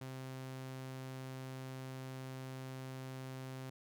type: tone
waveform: sawtooth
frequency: 131 Hz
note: C3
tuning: 2 cents sharp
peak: -40 dBFS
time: 0.01-3.7 s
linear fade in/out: 5 ms
effects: none